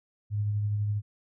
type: tone with tremolo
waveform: sine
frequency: 104 Hz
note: G#2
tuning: 3 cents sharp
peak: -24 dBFS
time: 0.3-1.02 s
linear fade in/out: 50 ms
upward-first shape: triangle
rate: 12 Hz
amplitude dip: 30%
effects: none